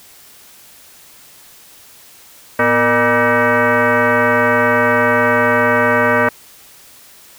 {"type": "tone with frequency modulation", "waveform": "sine", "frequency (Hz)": 466.2, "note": "A#4", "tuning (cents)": 0, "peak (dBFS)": -10, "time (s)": [2.59, 6.29], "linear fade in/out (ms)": 5, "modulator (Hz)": 356, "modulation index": 4.2, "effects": ["white hiss -43 dBFS RMS until 7.38 s"]}